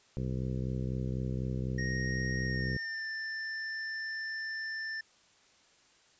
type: harmonic tone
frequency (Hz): 64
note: C2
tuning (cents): -38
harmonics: 1 / 2 / 3 / 4 / 5 / 6 / 7 / 8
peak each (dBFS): -38 / -34 / -38 / -45 / -46 / -46 / -48 / -49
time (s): 0.17-2.77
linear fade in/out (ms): 0
type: tone with pitch glide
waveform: square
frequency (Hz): 1864.7 to 1776.4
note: A#6 to A6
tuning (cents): 0 to +16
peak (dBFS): -36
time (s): 1.78-5.01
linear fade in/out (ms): 5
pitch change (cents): -84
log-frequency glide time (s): 2.43-3.07
effects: white hiss -64 dBFS RMS until 6.19 s + resampled to 16000 Hz